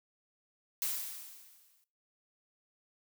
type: noise with exponential decay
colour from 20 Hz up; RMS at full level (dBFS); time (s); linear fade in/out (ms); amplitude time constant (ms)
blue; -32; 0.82-1.84; 0; 220
effects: noise-tail reverb RT60 0.3 s tail -17 dB re dry